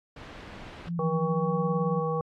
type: noise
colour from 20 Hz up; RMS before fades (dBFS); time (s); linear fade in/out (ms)
pink; -43; 0.16-0.89; 5
type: tone with pitch glide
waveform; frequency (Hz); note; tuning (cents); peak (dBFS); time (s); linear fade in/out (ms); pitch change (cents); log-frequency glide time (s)
sine; 170.9 to 178.47; F3 to F3; -37 to +38; -28; 0.86-2.03; 50; +75; 1.16-1.48
type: harmonic tone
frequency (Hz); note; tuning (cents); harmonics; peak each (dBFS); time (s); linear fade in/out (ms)
160; D#3; +49; 1 / 3 / 5 / 7; -30 / -29 / -36 / -33; 0.99-2.21; 2
effects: low-pass 3000 Hz 12 dB/octave + AAC 48 kbps